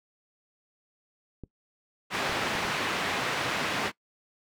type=clicks; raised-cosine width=3 ms; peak=-27 dBFS; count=5; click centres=1.437 / 2.295 / 2.325 / 2.553 / 2.651 s
type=band-pass noise; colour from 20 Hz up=white; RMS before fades=-30 dBFS; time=2.1-3.92 s; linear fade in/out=50 ms; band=120 to 2400 Hz; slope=12 dB/octave
effects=noise-tail reverb RT60 0.1 s tail -21 dB re dry